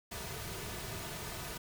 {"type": "noise with comb filter", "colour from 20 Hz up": "pink", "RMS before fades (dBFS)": -42, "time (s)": [0.11, 1.58], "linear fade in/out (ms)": 10, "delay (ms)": 3.7, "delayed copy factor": -0.55, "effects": []}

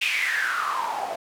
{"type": "noise with band-pass filter sweep", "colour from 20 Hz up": "white", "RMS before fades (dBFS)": -26, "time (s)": [0.01, 1.16], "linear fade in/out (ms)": 10, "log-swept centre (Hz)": [2700, 650], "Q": 8, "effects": []}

